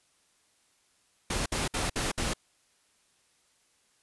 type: noise bursts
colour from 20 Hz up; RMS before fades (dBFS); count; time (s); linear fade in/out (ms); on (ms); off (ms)
pink; -30; 5; 1.3-2.336; 5; 160; 59
effects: white hiss -68 dBFS RMS until 4.02 s + resampled to 24000 Hz